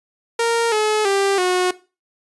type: tone with pitch steps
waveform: sawtooth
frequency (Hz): 463.9 / 427.9 / 394.6 / 364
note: A#4 / A4 / G4 / F#4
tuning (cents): -8 / -48 / +11 / -28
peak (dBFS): -12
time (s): 0.39-1.71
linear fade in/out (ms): 5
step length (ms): 330
effects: noise-tail reverb RT60 0.3 s tail -17 dB re dry + resampled to 24000 Hz